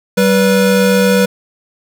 square tone pair together, 192.8 / 490.3 Hz, G3 / B4, -28 / -13 cents, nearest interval octave + major third, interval 1615 cents, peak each -12 dBFS, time 0.17-1.26 s, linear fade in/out 10 ms, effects none

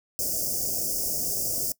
white band-stop noise, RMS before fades -28 dBFS, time 0.19-1.72 s, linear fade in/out 0 ms, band 700 to 4900 Hz, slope 96 dB/octave, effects noise-tail reverb RT60 0.1 s tail -21 dB re dry

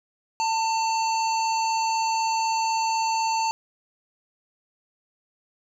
harmonic tone, 896 Hz, A5, 31 cents sharp, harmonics 1 / 3 / 5 / 7 / 8, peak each -22 / -33 / -33 / -38 / -38 dBFS, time 0.4-3.51 s, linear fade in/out 0 ms, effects 9-bit

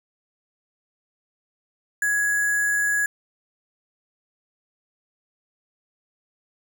sine tone with sample-and-hold, 1669 Hz, G#6, 8 cents sharp, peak -19 dBFS, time 2.02-3.06 s, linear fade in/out 2 ms, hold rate 8820 Hz, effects none

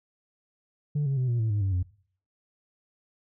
sine tone with pitch steps, 146.83 / 137 / 127.82 / 119.26 / 111.28 / 103.82 / 96.87 / 90.38 Hz, D3 / C#3 / C3 / A#2 / A2 / G#2 / G2 / F#2, 0 / -20 / -40 / +40 / +20 / 0 / -20 / -40 cents, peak -21 dBFS, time 0.95-1.83 s, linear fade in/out 10 ms, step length 110 ms, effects noise-tail reverb RT60 0.5 s tail -20 dB re dry + tanh soft clip ceiling -22 dBFS

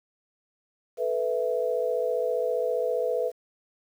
sine chord, A suspended second, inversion none, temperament just, 440 / 495 / 660 Hz, A4 / B4 / E5, 0 / +4 / +2 cents, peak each -30 / -26 / -30 dBFS, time 0.97-3.32 s, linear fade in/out 50 ms, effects 9-bit

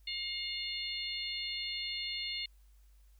harmonic tone, 713 Hz, F5, 36 cents sharp, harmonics 3 / 4 / 5 / 6, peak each -42 / -41 / -42 / -40 dBFS, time 0.07-2.46 s, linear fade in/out 5 ms, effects added 50 Hz sine -58 dBFS peak until 3.19 s + white hiss -74 dBFS RMS until 3.19 s

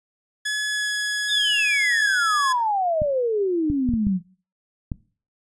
sawtooth tone with pitch glide, 1700 to 1685.3 Hz, G#6 to G#6, +40 to +25 cents, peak -19 dBFS, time 0.45-2.53 s, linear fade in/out 10 ms, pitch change -15 cents, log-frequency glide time 0.67-0.91 s
sine exponential sweep, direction down, 3729 to 174.61 Hz, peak -19 dBFS, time 1.28-4.21 s, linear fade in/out 50 ms
clicks, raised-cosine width 5 ms, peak -14 dBFS, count 6, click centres 3.019 / 3.701 / 3.89 / 3.938 / 4.069 / 4.918 s
effects noise-tail reverb RT60 0.4 s tail -20 dB re dry + resampled to 22050 Hz

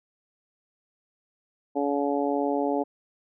harmonic tone, 142.1 Hz, C#3, 43 cents sharp, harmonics 2 / 3 / 4 / 5 / 6, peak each -27 / -29 / -30 / -31 / -32 dBFS, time 1.75-2.84 s, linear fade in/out 20 ms, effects none

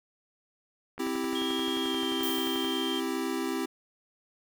click train, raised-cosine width 0.5 ms, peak -26 dBFS, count 20, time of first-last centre 0.98-2.647 s, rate 11.4 Hz
square chord, C major, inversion none, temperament equal, 261.6 / 329.6 / 392 Hz, C4 / E4 / G4, 0 / 0 / 0 cents, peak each -34 / -34 / -35 dBFS, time 0.99-3.66 s, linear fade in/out 10 ms
sine tone with pitch glide, 3249 to 3169 Hz, G#7 to G7, -39 to +18 cents, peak -33 dBFS, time 1.35-3 s, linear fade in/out 5 ms, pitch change -43 cents, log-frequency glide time 1.82-2.03 s
violet noise with exponential decay, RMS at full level -34 dBFS, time 2.23-3.34 s, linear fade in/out 2 ms, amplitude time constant 240 ms
effects none

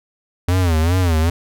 square tone with vibrato, 85.5 Hz, F2, 36 cents flat, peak -14 dBFS, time 0.48-1.3 s, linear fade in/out 5 ms, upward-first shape sine, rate 2.5 Hz, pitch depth 150 cents each way, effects none

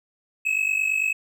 triangle tone pair together, 2551 / 2600 Hz, D#7 / E7, +43 / -24 cents, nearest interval unison, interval 33 cents, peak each -22 dBFS, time 0.45-1.13 s, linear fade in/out 10 ms, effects none

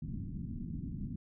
white low-pass noise, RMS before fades -40 dBFS, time 0.02-1.16 s, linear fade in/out 5 ms, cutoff 260 Hz, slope 48 dB/octave, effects none

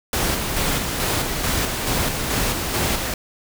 pink noise with tremolo, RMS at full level -21 dBFS, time 0.13-3.14 s, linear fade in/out 2 ms, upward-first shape square, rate 2.3 Hz, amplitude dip 35%, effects none

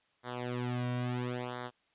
sawtooth tone with flanger, 123.47 Hz, B2, in tune, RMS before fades -36 dBFS, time 0.23-1.71 s, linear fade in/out 50 ms, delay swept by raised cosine 0.37 to 2.37 ms, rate 0.73 Hz, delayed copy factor -1, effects white hiss -72 dBFS RMS until 1.94 s + resampled to 8000 Hz

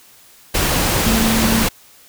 sine tone in noise, 223.8 Hz, A3, 30 cents sharp, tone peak -16 dBFS, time 1.06-1.65 s, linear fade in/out 10 ms, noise pink, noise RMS -17 dBFS, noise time 0.54-1.69 s, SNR -2 dB, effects white hiss -47 dBFS RMS until 2.08 s

